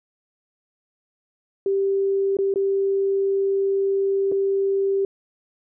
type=tone with dropouts; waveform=sine; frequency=392 Hz; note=G4; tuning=in tune; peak=-18 dBFS; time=1.66-5.05 s; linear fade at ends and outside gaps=2 ms; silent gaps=2.369-2.387 / 2.54-2.558 / 4.317-4.321 s; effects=none